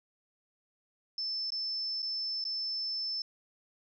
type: tone with dropouts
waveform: sine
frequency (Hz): 5280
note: E8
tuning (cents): +2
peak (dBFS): -32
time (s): 1.18-3.22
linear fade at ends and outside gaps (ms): 2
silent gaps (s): 1.504-1.52 / 2.021-2.027 / 2.441-2.451
effects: none